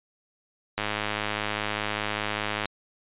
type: click train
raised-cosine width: 0.3 ms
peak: -11 dBFS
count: 198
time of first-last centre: 0.78-2.656 s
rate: 105 Hz
effects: resampled to 8000 Hz